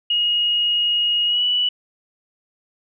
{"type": "tone with pitch glide", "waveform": "sine", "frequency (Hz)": [2878, 2954], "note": ["F#7", "F#7"], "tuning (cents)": [-49, -3], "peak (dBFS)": -16, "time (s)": [0.1, 1.69], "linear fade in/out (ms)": 5, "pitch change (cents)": 46, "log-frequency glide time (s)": [1.26, 1.44], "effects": []}